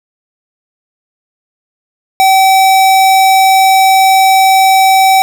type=tone; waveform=square; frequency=767 Hz; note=G5; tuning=38 cents flat; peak=-5 dBFS; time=2.2-5.22 s; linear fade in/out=0 ms; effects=none